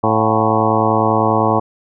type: harmonic tone with a mistuned harmonic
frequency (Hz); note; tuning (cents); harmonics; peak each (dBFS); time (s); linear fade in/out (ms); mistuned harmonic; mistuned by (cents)
110; A2; 0; 1 / 2 / 3 / 4 / 5 / 6 / 7 / 8 / 9 / 10; -21 / -21 / -21 / -21 / -21 / -21 / -21 / -21 / -21 / -21; 0.03-1.6; 10; 6; +88
effects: none